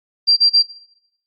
sine tone bursts, 4730 Hz, D8, 12 cents sharp, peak -9 dBFS, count 3, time 0.27-0.63 s, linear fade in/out 20 ms, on 100 ms, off 30 ms, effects noise-tail reverb RT60 0.8 s tail -19 dB re dry + Opus 48 kbps

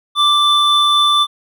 triangle tone pair together, 1174.7 / 3520 Hz, D6 / A7, 0 / 0 cents, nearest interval octave + perfect fifth, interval 1900 cents, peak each -11 dBFS, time 0.15-1.27 s, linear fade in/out 50 ms, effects none

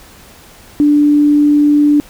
sine tone, 293.7 Hz, D4, in tune, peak -6 dBFS, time 0.8-2 s, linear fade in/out 0 ms, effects pink hiss -40 dBFS RMS until 2.09 s

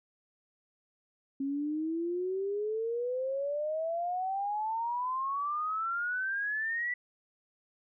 sine exponential sweep, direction up, 270.3 to 1977 Hz, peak -30 dBFS, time 1.4-6.94 s, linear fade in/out 5 ms, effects none

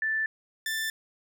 sine / sawtooth tone pair in turn, 1762 / 1770.6 Hz, A6 / A6, +2 / +10 cents, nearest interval unison, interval 8 cents, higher second, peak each -25 dBFS, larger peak neither, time 0.02-0.26 / 0.66-0.9 s, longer neither, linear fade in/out 2 ms, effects none

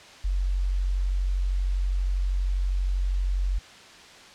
sine tone, 46.25 Hz, F#1, in tune, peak -22 dBFS, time 0.24-3.59 s, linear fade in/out 10 ms, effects white hiss -47 dBFS RMS until 4.34 s + low-pass 5000 Hz 12 dB/octave

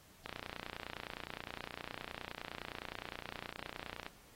click train, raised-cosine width 0.3 ms, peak -26 dBFS, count 114, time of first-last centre 0.26-4.065 s, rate 29.7 Hz, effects pink hiss -62 dBFS RMS until 4.35 s + AAC 48 kbps

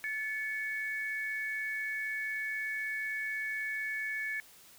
sine tone pair together, 1734.8 / 2226 Hz, A6 / C#7, -25 / +7 cents, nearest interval major third, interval 432 cents, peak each -35 / -37 dBFS, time 0.04-4.4 s, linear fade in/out 0 ms, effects white hiss -57 dBFS RMS until 4.78 s

